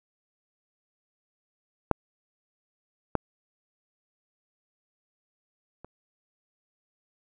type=clicks; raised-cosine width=1 ms; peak=-6 / -9 / -29 dBFS; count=3; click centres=1.913 / 3.153 / 5.846 s; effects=none